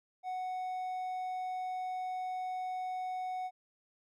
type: tone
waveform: triangle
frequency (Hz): 740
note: F#5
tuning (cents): 0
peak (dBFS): -33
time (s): 0.23-3.51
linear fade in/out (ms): 50
effects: none